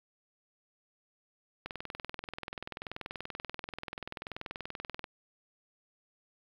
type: click train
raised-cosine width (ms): 0.3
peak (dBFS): -22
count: 71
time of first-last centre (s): 1.66-5.042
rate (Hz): 20.7
effects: low-pass 5000 Hz 12 dB/octave + 9-bit